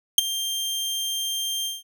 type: tone with ADSR envelope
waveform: sawtooth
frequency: 3177 Hz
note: G7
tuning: 23 cents sharp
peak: -5 dBFS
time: 0.18-1.83 s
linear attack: 3 ms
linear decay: 15 ms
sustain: -17 dB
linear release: 180 ms
effects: none